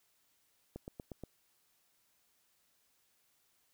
click train, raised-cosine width 2 ms, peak -30 dBFS, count 5, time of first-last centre 0.76-1.237 s, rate 8.39 Hz, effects white hiss -74 dBFS RMS until 3.73 s

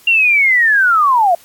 sine linear sweep, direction down, 2794 to 659.3 Hz, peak -8 dBFS, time 0.07-1.35 s, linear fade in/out 5 ms, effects white hiss -45 dBFS RMS until 1.44 s + AAC 64 kbps

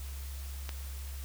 click, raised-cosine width 0.2 ms, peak -21 dBFS, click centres 0.692 s, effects added 68 Hz sine -38 dBFS peak until 1.24 s + white hiss -50 dBFS RMS until 1.24 s

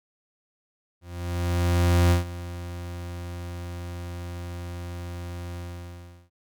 40% pulse tone with ADSR envelope, 87.31 Hz, F2, in tune, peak -15 dBFS, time 1.01-6.3 s, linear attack 1100 ms, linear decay 130 ms, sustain -17 dB, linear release 730 ms, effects none

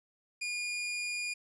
sawtooth tone, 2431 Hz, D#7, 41 cents flat, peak -30 dBFS, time 0.41-1.34 s, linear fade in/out 10 ms, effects resampled to 22050 Hz + 12-bit

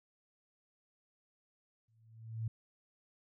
sine tone with exponential growth, 112.3 Hz, A2, 36 cents sharp, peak -32 dBFS, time 1.88-2.48 s, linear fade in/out 5 ms, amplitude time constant 130 ms, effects none

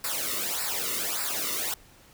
white noise with flanger, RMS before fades -30 dBFS, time 0.04-1.74 s, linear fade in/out 2 ms, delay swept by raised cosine 0.31 to 1.26 ms, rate 1.7 Hz, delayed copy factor -0.8, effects pink hiss -55 dBFS RMS until 2.13 s

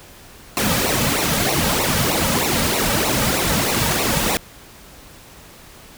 pink noise with flanger, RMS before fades -19 dBFS, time 0.57-4.37 s, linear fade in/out 0 ms, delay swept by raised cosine 0.6 to 2.9 ms, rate 3.2 Hz, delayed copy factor -0.8, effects pink hiss -43 dBFS RMS until 5.97 s

